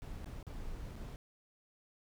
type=noise with dropouts; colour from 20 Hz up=brown; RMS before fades=-44 dBFS; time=0.02-1.16 s; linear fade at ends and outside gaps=0 ms; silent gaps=0.244-0.259 / 0.428-0.467 / 0.955-0.961 s; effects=none